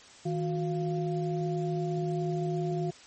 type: tone cluster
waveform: sine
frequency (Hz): 158.9 / 363 / 692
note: D#3 / F#4 / F5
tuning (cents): +37 / -33 / -16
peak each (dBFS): -30 / -32 / -37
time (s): 0.25-2.91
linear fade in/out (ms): 10
effects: white hiss -52 dBFS RMS until 3.06 s + MP3 32 kbps